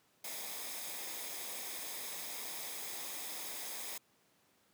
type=noise with comb filter; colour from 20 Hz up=white; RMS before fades=-43 dBFS; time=0.24-3.98 s; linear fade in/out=5 ms; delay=0.69 ms; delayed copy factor=-0.5; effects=pink hiss -71 dBFS RMS until 4.73 s + high-pass 150 Hz 12 dB/octave